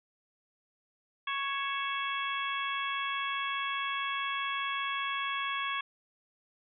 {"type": "harmonic tone with a mistuned harmonic", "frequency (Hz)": 554.4, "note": "C#5", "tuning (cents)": 0, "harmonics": [2, 3, 4, 5, 6], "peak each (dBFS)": [-34, -38, -39, -40, -39], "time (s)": [1.27, 5.81], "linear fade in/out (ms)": 5, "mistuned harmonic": 5, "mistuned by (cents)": -66, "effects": []}